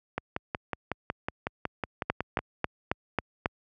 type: two click trains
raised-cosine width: 0.5 ms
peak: -14 / -10 dBFS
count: 13 / 6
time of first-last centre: 0.18-2.39 / 2.1-3.459 s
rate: 5.43 / 3.68 Hz
effects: high-pass 60 Hz 12 dB/octave